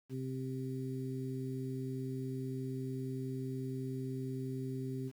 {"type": "harmonic tone", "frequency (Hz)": 130.81, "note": "C3", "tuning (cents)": 0, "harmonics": [1, 2, 3], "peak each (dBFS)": [-39, -41, -44], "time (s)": [0.09, 5.12], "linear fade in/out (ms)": 50, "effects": ["10-bit"]}